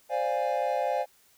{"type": "chord", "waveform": "triangle", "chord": "D half-diminished seventh", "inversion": "third", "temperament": "equal with one note detuned", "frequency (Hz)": [523.3, 587.3, 698.5, 823], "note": ["C5", "D5", "F5", "Ab5"], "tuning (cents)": [0, 0, 0, -16], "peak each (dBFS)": -29, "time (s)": [0.09, 1.06], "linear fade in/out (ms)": 50, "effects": ["white hiss -62 dBFS RMS until 1.37 s"]}